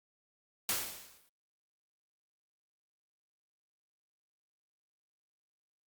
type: noise with exponential decay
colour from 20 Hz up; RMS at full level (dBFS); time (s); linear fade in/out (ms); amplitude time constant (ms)
white; -30; 0.69-1.29; 1; 130
effects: Opus 48 kbps